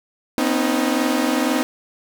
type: tone cluster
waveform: sawtooth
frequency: 246.8 / 268.8 / 312.7 Hz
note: B3 / C4 / D#4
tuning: -1 / +47 / +9 cents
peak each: -18 dBFS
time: 0.38-1.63 s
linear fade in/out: 0 ms
effects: none